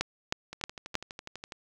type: two click trains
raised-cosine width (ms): 0.2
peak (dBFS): -23 / -10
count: 13 / 4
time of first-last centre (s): 0.53-1.522 / 0.01-0.953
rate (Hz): 12.1 / 3.18
effects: none